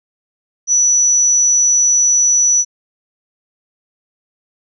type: tone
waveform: sine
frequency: 5920 Hz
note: F#8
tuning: in tune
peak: -9 dBFS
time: 0.67-2.65 s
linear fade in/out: 50 ms
effects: none